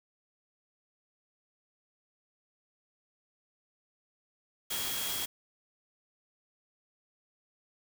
sine tone in noise, 3289 Hz, G#7, 18 cents flat, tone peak -39 dBFS, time 4.7-5.26 s, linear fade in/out 10 ms, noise white, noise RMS -35 dBFS, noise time 4.7-5.26 s, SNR -7 dB, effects none

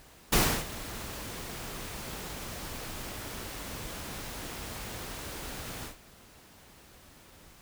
pink noise with ADSR envelope, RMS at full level -22 dBFS, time 0.32-5.97 s, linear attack 10 ms, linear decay 310 ms, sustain -18 dB, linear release 130 ms, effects pink hiss -55 dBFS RMS until 7.61 s

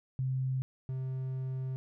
sine / triangle tone pair in turn, 130.81 / 130.81 Hz, C3 / C3, 0 / 0 cents, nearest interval unison, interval 0 cents, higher neither, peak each -29 / -31 dBFS, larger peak first, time 0.19-0.62 / 0.89-1.76 s, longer second, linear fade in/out 0 ms, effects none

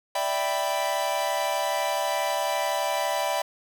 45% pulse chord, E minor seventh, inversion third, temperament equal, 587.3 / 659.3 / 784 / 987.8 Hz, D5 / E5 / G5 / B5, 0 / 0 / 0 / 0 cents, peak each -30 dBFS, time 0.15-3.42 s, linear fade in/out 5 ms, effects none

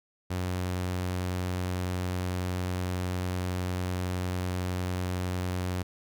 sawtooth tone, 90.9 Hz, F#2, 30 cents flat, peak -25 dBFS, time 0.3-5.83 s, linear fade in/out 10 ms, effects none

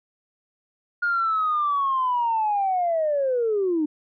sine linear sweep, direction down, 1430 to 293.7 Hz, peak -19 dBFS, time 1.02-3.86 s, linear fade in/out 10 ms, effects tanh soft clip ceiling -15 dBFS

